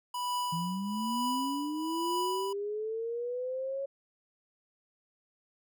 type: tone with tremolo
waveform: square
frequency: 985 Hz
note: B5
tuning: 5 cents flat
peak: -30 dBFS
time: 0.14-2.53 s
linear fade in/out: 5 ms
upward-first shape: triangle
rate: 1.1 Hz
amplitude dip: 80%
type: linear sweep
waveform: sine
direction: up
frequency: 161.6 to 554.4 Hz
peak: -32 dBFS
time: 0.52-3.86 s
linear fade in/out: 10 ms
effects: none